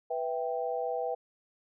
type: chord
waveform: sine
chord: E minor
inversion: second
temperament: equal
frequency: 493.9 / 659.3 / 784 Hz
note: B4 / E5 / G5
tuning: 0 / 0 / 0 cents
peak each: -33 / -35 / -35 dBFS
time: 0.1-1.15 s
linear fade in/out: 10 ms
effects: none